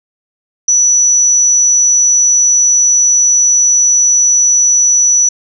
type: tone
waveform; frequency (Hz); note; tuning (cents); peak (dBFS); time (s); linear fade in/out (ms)
sine; 5920; F#8; 0; -6; 0.68-5.29; 5
effects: none